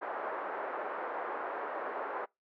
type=band-pass noise; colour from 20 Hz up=pink; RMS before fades=-38 dBFS; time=0.01-2.26 s; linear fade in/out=20 ms; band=440 to 1500 Hz; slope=24 dB/octave; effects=noise-tail reverb RT60 0.2 s tail -25 dB re dry